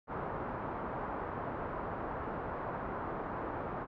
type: low-pass noise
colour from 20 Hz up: white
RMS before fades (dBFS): -39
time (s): 0.07-3.87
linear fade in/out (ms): 50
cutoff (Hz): 1200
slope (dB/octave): 24
effects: none